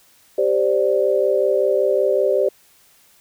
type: chord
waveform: sine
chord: G suspended fourth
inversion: none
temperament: just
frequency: 392 / 522.7 / 588 Hz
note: G4 / C5 / D5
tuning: 0 / -2 / +2 cents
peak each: -19 dBFS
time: 0.38-2.49 s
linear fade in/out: 5 ms
effects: white hiss -54 dBFS RMS until 3.2 s